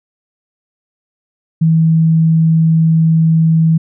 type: tone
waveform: sine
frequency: 161.8 Hz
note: E3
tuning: 32 cents flat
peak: -7 dBFS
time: 1.61-3.78 s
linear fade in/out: 10 ms
effects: none